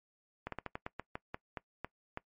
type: slowing click train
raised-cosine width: 0.5 ms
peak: -23 dBFS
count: 12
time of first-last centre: 0.47-2.174 s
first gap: 53 ms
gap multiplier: 1.2
effects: noise-tail reverb RT60 0.1 s tail -21 dB re dry + MP3 48 kbps